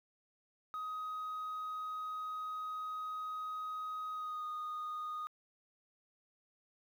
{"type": "tone with pitch glide", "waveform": "sine", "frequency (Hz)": [1257, 1234.7], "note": ["D#6", "D#6"], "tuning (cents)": [17, -14], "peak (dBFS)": -36, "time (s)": [0.74, 5.27], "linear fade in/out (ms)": 0, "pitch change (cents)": -31, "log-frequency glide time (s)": [4.12, 4.45], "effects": ["tanh soft clip ceiling -37 dBFS", "11-bit"]}